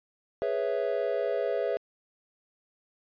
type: chord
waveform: triangle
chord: C# minor seventh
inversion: second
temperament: equal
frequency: 415.3 / 493.9 / 554.4 / 659.3 Hz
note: G#4 / B4 / C#5 / E5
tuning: 0 / 0 / 0 / 0 cents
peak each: -30 dBFS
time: 0.42-1.77 s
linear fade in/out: 0 ms
effects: resampled to 11025 Hz